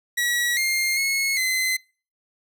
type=tone with pitch steps; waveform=sawtooth; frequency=1926 / 2118 / 2180 / 2048 Hz; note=B6 / C7 / C#7 / C7; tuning=-44 / +21 / -29 / -38 cents; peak=-17 dBFS; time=0.17-1.77 s; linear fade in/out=10 ms; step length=400 ms; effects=noise-tail reverb RT60 0.4 s tail -26 dB re dry